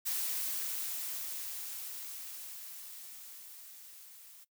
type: noise with level ramp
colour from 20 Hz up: blue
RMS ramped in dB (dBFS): -34 to -55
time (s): 0.05-4.45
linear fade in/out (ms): 20
effects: noise-tail reverb RT60 0.1 s tail -17 dB re dry